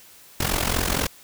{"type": "noise with amplitude modulation", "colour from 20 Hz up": "pink", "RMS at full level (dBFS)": -20, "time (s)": [0.4, 1.07], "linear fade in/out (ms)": 5, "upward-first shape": "sine", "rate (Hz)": 44.2, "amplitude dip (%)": 80, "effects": ["white hiss -49 dBFS RMS until 1.23 s"]}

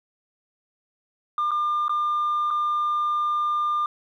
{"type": "tone with dropouts", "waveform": "sine", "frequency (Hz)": 1200, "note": "D6", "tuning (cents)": 37, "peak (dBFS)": -19, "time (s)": [1.38, 3.86], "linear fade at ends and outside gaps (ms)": 2, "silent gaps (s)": [[1.509, 1.515], [1.882, 1.894], [2.505, 2.509]], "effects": ["tanh soft clip ceiling -19 dBFS", "10-bit"]}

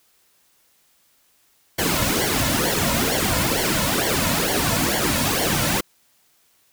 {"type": "noise with flanger", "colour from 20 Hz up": "pink", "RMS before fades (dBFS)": -21, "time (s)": [1.78, 5.81], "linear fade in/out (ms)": 10, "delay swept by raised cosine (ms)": [0.78, 2.58], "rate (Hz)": 2.2, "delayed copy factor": -0.8, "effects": ["white hiss -61 dBFS RMS until 6.72 s"]}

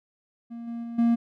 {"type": "tone with level steps", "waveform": "triangle", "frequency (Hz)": 233.6, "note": "A#3", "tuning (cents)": 4, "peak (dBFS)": [-33, -29, -31, -16], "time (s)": [0.5, 1.16], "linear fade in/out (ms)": 20, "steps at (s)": [0.67, 0.83, 0.98], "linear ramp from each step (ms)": 10, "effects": []}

